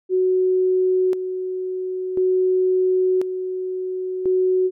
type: tone with tremolo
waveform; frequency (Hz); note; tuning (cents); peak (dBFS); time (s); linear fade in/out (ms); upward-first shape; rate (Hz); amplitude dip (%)
sine; 370.8; F#4; +4; -15; 0.09-4.71; 50; square; 0.48; 60
effects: none